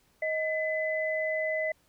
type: tone pair together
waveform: sine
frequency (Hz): 628.7 / 2011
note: D#5 / B6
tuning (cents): +18 / +31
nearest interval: octave + minor sixth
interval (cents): 2013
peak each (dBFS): -29 / -31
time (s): 0.22-1.72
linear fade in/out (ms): 5
effects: pink hiss -67 dBFS RMS until 1.88 s